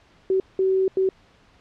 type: tone bursts at uneven times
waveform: sine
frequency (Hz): 380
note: F#4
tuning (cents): +46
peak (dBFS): -17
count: 3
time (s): 0.3-0.4 / 0.59-0.88 / 0.97-1.09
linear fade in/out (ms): 2
effects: pink hiss -56 dBFS RMS until 1.6 s + low-pass 4000 Hz 12 dB/octave